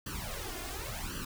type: noise with flanger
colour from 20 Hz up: pink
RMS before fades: -39 dBFS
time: 0.06-1.25 s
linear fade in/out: 5 ms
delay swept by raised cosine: 0.66 to 2.86 ms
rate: 0.91 Hz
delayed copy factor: +0.9
effects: none